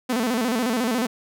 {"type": "tone with vibrato", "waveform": "sawtooth", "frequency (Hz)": 237.1, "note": "A#3", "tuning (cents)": 30, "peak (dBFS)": -17, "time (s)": [0.09, 1.07], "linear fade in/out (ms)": 10, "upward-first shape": "square", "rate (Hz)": 14, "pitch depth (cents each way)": 120, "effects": []}